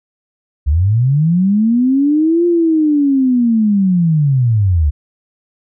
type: linear two-way sweep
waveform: sine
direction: up then down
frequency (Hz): 66.1 to 350 to 68.7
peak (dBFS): -9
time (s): 0.66-4.91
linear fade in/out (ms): 20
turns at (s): 2.46
effects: none